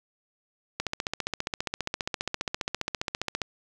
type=click train; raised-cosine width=0.2 ms; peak=-11 dBFS; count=40; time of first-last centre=0.8-3.417 s; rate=14.9 Hz; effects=none